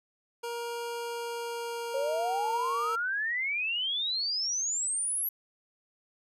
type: tone with pitch glide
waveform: 25% pulse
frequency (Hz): 471.1 to 466.2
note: A#4 to A#4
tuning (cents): +18 to 0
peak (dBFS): -30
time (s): 0.43-2.96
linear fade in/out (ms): 10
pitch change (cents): -18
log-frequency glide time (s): 0.89-2.69
type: exponential sweep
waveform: sine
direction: up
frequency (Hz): 529 to 11840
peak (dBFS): -28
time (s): 1.94-5.29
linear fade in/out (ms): 5
effects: resampled to 32000 Hz